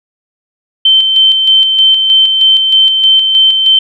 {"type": "tone with tremolo", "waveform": "sine", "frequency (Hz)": 3098, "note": "G7", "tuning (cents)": -21, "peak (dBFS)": -3, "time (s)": [0.85, 3.79], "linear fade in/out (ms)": 5, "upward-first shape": "square", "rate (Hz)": 3.2, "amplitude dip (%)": 40, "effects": []}